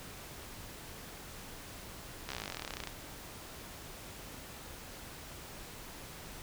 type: slowing click train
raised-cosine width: 0.2 ms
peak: -21 dBFS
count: 26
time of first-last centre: 2.29-2.873 s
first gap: 14 ms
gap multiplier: 1.04
effects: pink hiss -48 dBFS RMS until 6.42 s